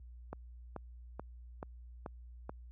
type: click train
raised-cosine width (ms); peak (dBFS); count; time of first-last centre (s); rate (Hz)
1; -27; 6; 0.33-2.495; 2.31
effects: added 60 Hz sine -46 dBFS peak until 2.71 s + high-pass 60 Hz 12 dB/octave